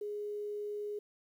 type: tone with quantisation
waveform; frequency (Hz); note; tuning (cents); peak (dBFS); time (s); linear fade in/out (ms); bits
sine; 415.3; G#4; 0; -36; 0.01-0.99; 5; 11
effects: none